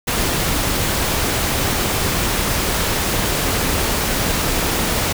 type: noise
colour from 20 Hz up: pink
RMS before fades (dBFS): -19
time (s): 0.07-5.13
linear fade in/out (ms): 10
effects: none